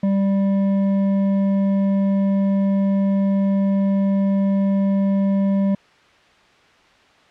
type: tone with hard clipping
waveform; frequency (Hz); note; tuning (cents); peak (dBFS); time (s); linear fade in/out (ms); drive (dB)
sine; 196.4; G3; +4; -17; 0.03-5.75; 5; 7
effects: white hiss -52 dBFS RMS until 7.3 s + low-pass 3000 Hz 12 dB/octave